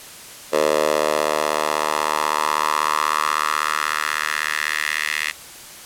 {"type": "tone with high-pass filter sweep", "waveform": "10% pulse", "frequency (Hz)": 76.2, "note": "D#2", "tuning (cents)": -36, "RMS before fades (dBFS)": -21, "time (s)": [0.52, 5.32], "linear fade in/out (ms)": 20, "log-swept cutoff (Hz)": [530, 2100], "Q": 3.1, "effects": ["white hiss -39 dBFS RMS until 5.85 s", "low-pass 12000 Hz 12 dB/octave"]}